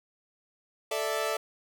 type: chord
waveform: sawtooth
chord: A suspended fourth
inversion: none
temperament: equal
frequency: 440 / 587.3 / 659.3 Hz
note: A4 / D5 / E5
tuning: 0 / 0 / 0 cents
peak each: -29 dBFS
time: 0.91-1.37 s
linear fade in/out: 5 ms
effects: none